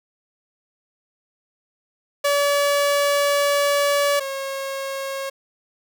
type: tone pair in turn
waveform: sawtooth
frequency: 572 / 543.8 Hz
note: D5 / C#5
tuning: -46 / -33 cents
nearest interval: minor second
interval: 87 cents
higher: first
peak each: -13 / -22 dBFS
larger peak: first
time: 2.24-4.2 / 4.2-5.3 s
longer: first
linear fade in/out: 10 ms
effects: none